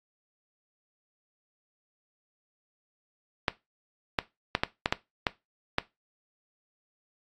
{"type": "clicks", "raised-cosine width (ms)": 0.3, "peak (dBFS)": -7, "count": 8, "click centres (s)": [3.482, 4.188, 4.551, 4.635, 4.859, 4.925, 5.268, 5.784], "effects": ["noise-tail reverb RT60 0.2 s tail -17 dB re dry", "AAC 64 kbps"]}